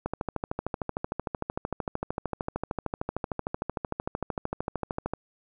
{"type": "click train", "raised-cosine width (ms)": 1, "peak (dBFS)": -15, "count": 68, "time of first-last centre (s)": [0.06, 5.136], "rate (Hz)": 13.2, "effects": []}